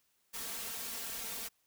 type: noise with comb filter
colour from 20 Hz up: white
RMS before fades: -41 dBFS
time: 0.33-1.49 s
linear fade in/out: 20 ms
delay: 4.4 ms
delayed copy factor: +0.9
effects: white hiss -75 dBFS RMS until 1.66 s